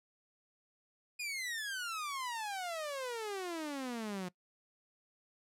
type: exponential sweep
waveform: sawtooth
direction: down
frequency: 2489 to 176.4 Hz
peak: -34 dBFS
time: 1.19-4.29 s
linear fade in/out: 10 ms
effects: noise-tail reverb RT60 0.1 s tail -21 dB re dry + low-pass 12000 Hz 12 dB/octave